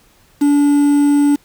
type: tone with quantisation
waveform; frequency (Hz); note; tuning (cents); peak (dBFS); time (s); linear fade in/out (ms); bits
triangle; 288; D4; -34; -7; 0.41-1.36; 10; 5
effects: pink hiss -52 dBFS RMS until 1.44 s